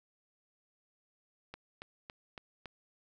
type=click train; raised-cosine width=0.3 ms; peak=-28 dBFS; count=5; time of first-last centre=1.54-2.657 s; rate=3.58 Hz; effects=none